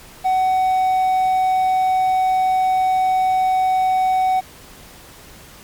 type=tone; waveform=triangle; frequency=750 Hz; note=F#5; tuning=23 cents sharp; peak=-12 dBFS; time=0.24-4.41 s; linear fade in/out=20 ms; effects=pink hiss -42 dBFS RMS until 5.63 s + MP3 96 kbps